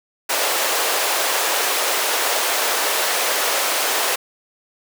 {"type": "high-pass noise", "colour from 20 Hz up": "pink", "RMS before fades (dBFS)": -20, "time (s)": [0.29, 4.16], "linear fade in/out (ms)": 10, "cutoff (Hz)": 460, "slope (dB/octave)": 24, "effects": []}